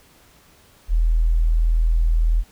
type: tone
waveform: sine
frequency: 40.75 Hz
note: E1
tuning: 19 cents flat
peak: -14 dBFS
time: 0.88-2.44 s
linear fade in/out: 50 ms
effects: pink hiss -53 dBFS RMS until 2.51 s